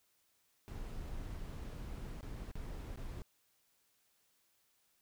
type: noise with dropouts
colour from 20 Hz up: brown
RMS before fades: -44 dBFS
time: 0.68-3.22 s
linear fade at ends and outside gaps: 0 ms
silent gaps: 1.412-1.415 / 2.21-2.229 / 2.514-2.555 / 2.959-2.973 s
effects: white hiss -75 dBFS RMS until 5.01 s